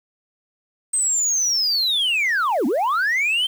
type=linear two-way sweep; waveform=sine; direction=down then up; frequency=8372 to 216.8 to 3169 Hz; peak=-15 dBFS; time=0.93-3.47 s; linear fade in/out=10 ms; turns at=2.66 s; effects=tanh soft clip ceiling -16 dBFS + 7-bit